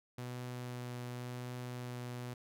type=tone with vibrato; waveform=sawtooth; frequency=123.47 Hz; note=B2; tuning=in tune; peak=-37 dBFS; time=0.18-2.34 s; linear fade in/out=5 ms; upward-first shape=triangle; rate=0.91 Hz; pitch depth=11 cents each way; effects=none